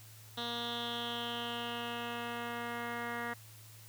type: tone with low-pass filter sweep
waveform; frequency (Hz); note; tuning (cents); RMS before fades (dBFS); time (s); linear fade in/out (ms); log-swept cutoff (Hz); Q
10% pulse; 237; A#3; +29; -39; 0.37-3.34; 10; 3800 to 2000; 5.9
effects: added 109 Hz sine -54 dBFS peak until 3.88 s + white hiss -57 dBFS RMS until 3.88 s